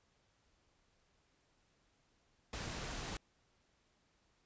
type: noise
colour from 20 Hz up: pink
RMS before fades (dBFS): -43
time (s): 2.53-3.17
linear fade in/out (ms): 2
effects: pink hiss -75 dBFS RMS until 4.45 s + resampled to 16000 Hz